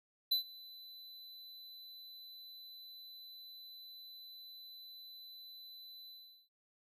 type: tone with ADSR envelope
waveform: square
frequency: 4006 Hz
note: B7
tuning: 24 cents sharp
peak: -28 dBFS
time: 0.31-6.49 s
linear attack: 10 ms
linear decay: 110 ms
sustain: -23 dB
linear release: 400 ms
effects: none